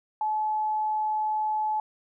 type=tone; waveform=sine; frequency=859 Hz; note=A5; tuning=42 cents flat; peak=-24 dBFS; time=0.21-1.8 s; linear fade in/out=2 ms; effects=none